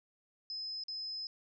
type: tone with dropouts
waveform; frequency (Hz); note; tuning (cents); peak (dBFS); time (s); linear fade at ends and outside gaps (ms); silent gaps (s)
sine; 5100; D#8; +42; -38; 0.5-1.27; 1; 0.837-0.883
effects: none